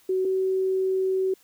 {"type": "tone pair in turn", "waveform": "sine", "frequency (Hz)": [374.7, 378.4], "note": ["F#4", "F#4"], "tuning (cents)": [22, 39], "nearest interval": "unison", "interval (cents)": 17, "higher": "second", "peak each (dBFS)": -21, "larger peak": "neither", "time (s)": [[0.09, 0.25], [0.25, 1.34]], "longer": "second", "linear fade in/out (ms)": 5, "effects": ["white hiss -59 dBFS RMS until 1.43 s"]}